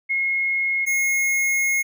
sine / square tone pair in turn, 2160 / 2160 Hz, C#7 / C#7, -45 / -45 cents, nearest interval unison, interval 0 cents, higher neither, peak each -19 dBFS, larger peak neither, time 0.09-0.86 / 0.86-1.83 s, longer second, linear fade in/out 20 ms, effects none

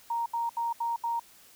sine tone bursts, 932.3 Hz, A#5, in tune, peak -27 dBFS, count 5, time 0.1-1.196 s, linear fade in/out 5 ms, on 160 ms, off 74 ms, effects white hiss -56 dBFS RMS until 1.55 s

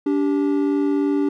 triangle tone pair together, 288.2 / 391.2 Hz, D4 / G4, -33 / -4 cents, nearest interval perfect fourth, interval 529 cents, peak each -16 / -21 dBFS, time 0.06-1.29 s, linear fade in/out 5 ms, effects none

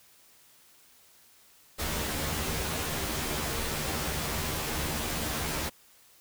pink noise with comb filter, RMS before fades -32 dBFS, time 1.78-5.7 s, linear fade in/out 20 ms, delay 13 ms, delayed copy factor +0.8, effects white hiss -59 dBFS RMS until 6.2 s

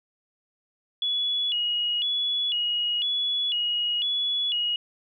sine tone with vibrato, 3136 Hz, G7, in tune, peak -23 dBFS, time 1.02-4.76 s, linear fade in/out 2 ms, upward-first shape square, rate 1 Hz, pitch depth 140 cents each way, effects none

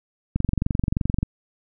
click train, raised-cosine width 5 ms, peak -9 dBFS, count 21, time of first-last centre 0.36-1.23 s, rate 23 Hz, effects none

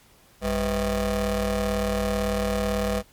25% pulse ring-modulated tone, 146.8 Hz, D3, in tune, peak -16 dBFS, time 0.41-3.03 s, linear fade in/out 50 ms, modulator 348 Hz, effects pink hiss -56 dBFS RMS until 3.12 s + MP3 96 kbps

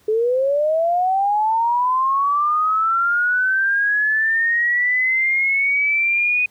sine linear sweep, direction up, 423.1 to 2489 Hz, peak -15 dBFS, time 0.08-6.46 s, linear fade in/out 5 ms, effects pink hiss -56 dBFS RMS until 6.5 s + high-pass 60 Hz 12 dB/octave

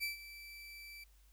30% pulse tone with ADSR envelope, 2325 Hz, D7, 18 cents flat, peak -32 dBFS, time 0-1.04 s, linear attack 33 ms, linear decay 130 ms, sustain -15 dB, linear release 5 ms, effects added 50 Hz sine -62 dBFS peak until 1.32 s + white hiss -72 dBFS RMS until 1.32 s

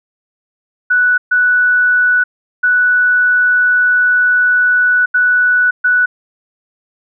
sine tone bursts at uneven times, 1480 Hz, F#6, in tune, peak -8 dBFS, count 5, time 0.9-1.18 / 1.31-2.24 / 2.63-5.06 / 5.14-5.71 / 5.84-6.06 s, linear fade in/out 10 ms, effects none

